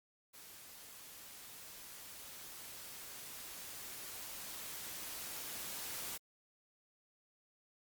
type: noise with level ramp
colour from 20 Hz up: white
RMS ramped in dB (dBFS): -55 to -43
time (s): 0.33-6.18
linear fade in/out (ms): 20
effects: Opus 48 kbps